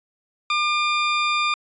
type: tone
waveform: 20% pulse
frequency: 1200 Hz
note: D6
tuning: 37 cents sharp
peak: -14 dBFS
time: 0.5-1.54 s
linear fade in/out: 2 ms
effects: resampled to 16000 Hz